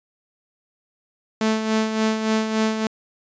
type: tone with tremolo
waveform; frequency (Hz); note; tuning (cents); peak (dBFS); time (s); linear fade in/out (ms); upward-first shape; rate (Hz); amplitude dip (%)
sawtooth; 219.2; A3; -6; -13; 1.41-2.87; 2; sine; 3.5; 55
effects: resampled to 16000 Hz